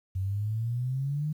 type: exponential sweep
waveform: sine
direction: up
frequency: 92.5 to 155.56 Hz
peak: -27 dBFS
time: 0.15-1.33 s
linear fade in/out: 10 ms
effects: 10-bit